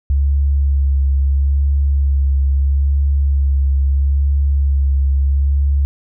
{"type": "tone with vibrato", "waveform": "sine", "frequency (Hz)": 69.3, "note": "C#2", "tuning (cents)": 0, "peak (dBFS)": -11, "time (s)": [0.1, 5.85], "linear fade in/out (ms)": 0, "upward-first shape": "sine", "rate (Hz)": 0.76, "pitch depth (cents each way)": 22, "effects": []}